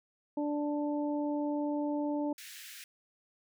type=harmonic tone; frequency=293.7 Hz; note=D4; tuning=in tune; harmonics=1 / 2 / 3; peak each=-31 / -37 / -41 dBFS; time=0.37-2.33 s; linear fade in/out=5 ms
type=high-pass noise; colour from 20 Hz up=pink; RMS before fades=-48 dBFS; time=2.38-2.84 s; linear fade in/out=2 ms; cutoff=1600 Hz; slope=48 dB/octave
effects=none